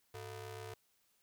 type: ring-modulated tone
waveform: sawtooth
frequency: 272.7 Hz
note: C#4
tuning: 28 cents flat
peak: -38 dBFS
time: 0.14-0.74 s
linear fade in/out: 5 ms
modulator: 170 Hz
effects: white hiss -75 dBFS RMS until 1.22 s